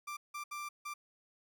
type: tone bursts at uneven times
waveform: 30% pulse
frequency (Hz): 1180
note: D6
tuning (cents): +8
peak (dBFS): -37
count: 4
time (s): 0.07-0.17 / 0.34-0.44 / 0.51-0.69 / 0.85-0.94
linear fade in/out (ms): 10
effects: none